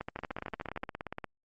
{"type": "two click trains", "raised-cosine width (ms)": 0.5, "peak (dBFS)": [-21, -22], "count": [12, 19], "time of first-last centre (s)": [[0.01, 0.837], [0.19, 1.243]], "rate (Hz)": [13.3, 17.1], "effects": ["Opus 32 kbps"]}